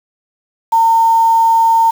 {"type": "tone with quantisation", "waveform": "sine", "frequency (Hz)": 910, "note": "A#5", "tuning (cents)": -42, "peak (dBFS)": -7, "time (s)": [0.72, 1.91], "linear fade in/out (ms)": 10, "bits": 5, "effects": []}